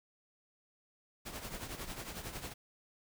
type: noise with tremolo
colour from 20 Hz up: pink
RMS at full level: -41 dBFS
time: 1.25-2.54 s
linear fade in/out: 20 ms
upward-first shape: triangle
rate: 11 Hz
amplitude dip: 70%
effects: none